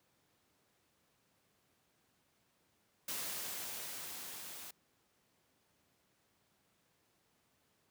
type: noise with level ramp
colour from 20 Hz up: white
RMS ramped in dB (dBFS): -40 to -49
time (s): 3.08-4.71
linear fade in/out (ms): 5
effects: pink hiss -75 dBFS RMS until 7.9 s + high-pass 100 Hz 12 dB/octave